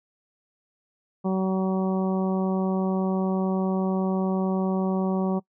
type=harmonic tone; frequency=189 Hz; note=F#3; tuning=37 cents sharp; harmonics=1 / 2 / 3 / 4 / 5 / 6; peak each=-23 / -29 / -33 / -35 / -37 / -39 dBFS; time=1.24-5.4 s; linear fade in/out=20 ms; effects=noise-tail reverb RT60 0.1 s tail -23 dB re dry